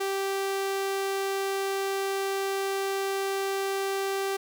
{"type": "tone", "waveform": "sawtooth", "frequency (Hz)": 390.6, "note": "G4", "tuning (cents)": -6, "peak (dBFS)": -23, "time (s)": [0, 4.37], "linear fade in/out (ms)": 10, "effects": []}